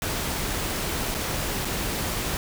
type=noise with dropouts; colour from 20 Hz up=pink; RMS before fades=-28 dBFS; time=0.02-2.37 s; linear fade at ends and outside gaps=1 ms; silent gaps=1.144-1.148 / 1.648-1.652 s; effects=none